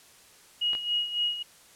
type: tone with tremolo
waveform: sine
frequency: 2891 Hz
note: F#7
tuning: 41 cents flat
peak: -23 dBFS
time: 0.61-1.43 s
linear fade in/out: 10 ms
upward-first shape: sine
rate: 3.6 Hz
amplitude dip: 70%
type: clicks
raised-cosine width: 0.3 ms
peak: -23 dBFS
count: 2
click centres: 0.733 / 0.751 s
effects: white hiss -55 dBFS RMS until 1.75 s + low-pass 11000 Hz 12 dB/octave